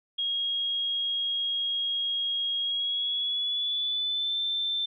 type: tone with pitch glide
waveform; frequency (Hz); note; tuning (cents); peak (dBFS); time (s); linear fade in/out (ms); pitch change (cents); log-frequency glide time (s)
sine; 3277 to 3553; G#7 to A7; -24 to +16; -26; 0.18-4.86; 10; +140; 2.6-4.39
effects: none